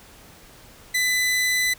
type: tone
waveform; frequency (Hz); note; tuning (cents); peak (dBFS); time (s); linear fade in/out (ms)
sawtooth; 2002; B6; +23; -16; 0.94-1.74; 10
effects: pink hiss -48 dBFS RMS until 1.78 s